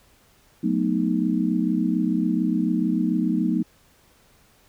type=chord; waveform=sine; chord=B dominant seventh; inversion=second; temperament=equal with one note detuned; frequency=182.56 / 220 / 246.9 / 311.1 Hz; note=F#3 / A3 / B3 / D#4; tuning=-23 / 0 / 0 / 0 cents; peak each=-25 dBFS; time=0.63-3.63 s; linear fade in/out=10 ms; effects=pink hiss -58 dBFS RMS until 4.68 s